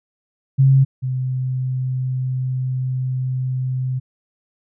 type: tone pair in turn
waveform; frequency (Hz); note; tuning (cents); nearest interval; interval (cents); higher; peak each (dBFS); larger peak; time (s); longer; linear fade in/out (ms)
sine; 134.6 / 128.93; C3 / C3; +49 / -25; minor second; 74; first; -9 / -19; first; 0.58-0.85 / 1.02-4; second; 20
effects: none